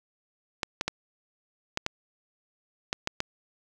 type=clicks; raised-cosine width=0.2 ms; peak=-10 dBFS; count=8; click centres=0.632 / 0.811 / 0.88 / 1.774 / 1.864 / 2.929 / 3.074 / 3.204 s; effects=none